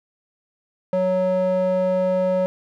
square tone with band-pass filter, 185 Hz, F#3, in tune, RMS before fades -20 dBFS, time 0.93-2.46 s, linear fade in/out 0 ms, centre 510 Hz, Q 3.3, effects none

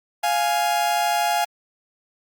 40% pulse tone pair together, 700 / 832.4 Hz, F5 / G#5, +4 / +4 cents, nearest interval minor third, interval 300 cents, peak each -21 dBFS, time 0.23-1.45 s, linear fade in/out 10 ms, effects Opus 48 kbps

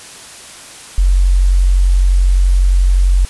sine tone, 45.83 Hz, F#1, 16 cents flat, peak -7 dBFS, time 0.98-3.25 s, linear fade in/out 0 ms, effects white hiss -34 dBFS RMS until 3.29 s + resampled to 24000 Hz

